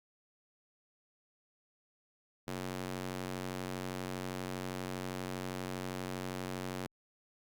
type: tone with high-pass filter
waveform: square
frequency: 46.25 Hz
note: F#1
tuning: in tune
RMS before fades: -40 dBFS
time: 2.47-6.87 s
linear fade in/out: 10 ms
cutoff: 190 Hz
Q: 0.78
effects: Opus 48 kbps